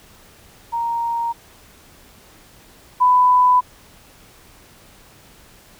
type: tone pair in turn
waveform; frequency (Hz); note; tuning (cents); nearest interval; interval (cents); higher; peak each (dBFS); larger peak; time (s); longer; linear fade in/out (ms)
sine; 932.3 / 997.2; A#5 / B5; 0 / +16; minor second; 116; second; -19 / -10; second; 0.72-1.33 / 3-3.61; neither; 20
effects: pink hiss -48 dBFS RMS until 5.79 s